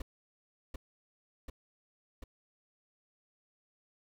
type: noise with echo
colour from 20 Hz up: brown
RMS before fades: -38 dBFS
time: 0-0.02 s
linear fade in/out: 5 ms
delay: 740 ms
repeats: 3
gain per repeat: -2 dB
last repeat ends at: 2.24 s
effects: none